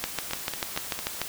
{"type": "two click trains", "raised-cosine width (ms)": 0.2, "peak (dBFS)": [-9, -14], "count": [9, 4], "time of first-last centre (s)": [[0.04, 1.216], [0.31, 0.99]], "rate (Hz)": [6.8, 4.41], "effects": ["white hiss -37 dBFS RMS until 1.28 s"]}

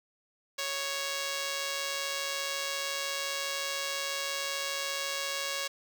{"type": "tone with amplitude modulation", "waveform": "5% pulse", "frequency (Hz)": 554.4, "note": "C#5", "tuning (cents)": 0, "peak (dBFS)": -18, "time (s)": [0.58, 5.68], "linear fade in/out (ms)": 10, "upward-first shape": "sine", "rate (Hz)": 154, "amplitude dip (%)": 45, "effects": []}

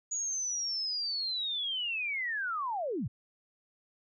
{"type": "linear sweep", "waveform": "sine", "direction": "down", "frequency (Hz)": [6800, 84.7], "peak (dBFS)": -31, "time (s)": [0.11, 3.08], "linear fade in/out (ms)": 10, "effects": []}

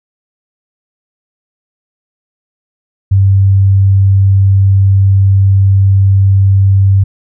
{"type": "tone", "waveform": "sine", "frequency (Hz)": 97.5, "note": "G2", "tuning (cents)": -9, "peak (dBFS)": -4, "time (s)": [3.11, 7.04], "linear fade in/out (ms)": 10, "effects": []}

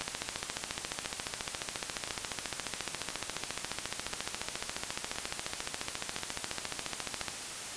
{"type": "two click trains", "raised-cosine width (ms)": 0.2, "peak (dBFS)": [-15, -20], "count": [105, 8], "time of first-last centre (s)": [[0.01, 7.283], [0.02, 7.214]], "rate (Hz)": [14.3, 0.973], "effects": ["white hiss -40 dBFS RMS until 7.76 s", "resampled to 22050 Hz"]}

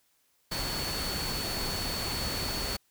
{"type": "tone in noise", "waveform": "sine", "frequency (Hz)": 4435, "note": "C#8", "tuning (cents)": 0, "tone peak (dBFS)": -35, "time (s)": [0.51, 2.77], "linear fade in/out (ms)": 10, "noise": "pink", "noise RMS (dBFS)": -34, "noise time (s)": [0.51, 2.77], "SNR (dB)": -4, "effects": ["white hiss -70 dBFS RMS until 2.9 s"]}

